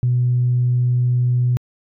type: tone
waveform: sine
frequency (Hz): 123.47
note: B2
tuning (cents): 0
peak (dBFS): -13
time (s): 0.03-1.57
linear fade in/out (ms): 0
effects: tanh soft clip ceiling -9 dBFS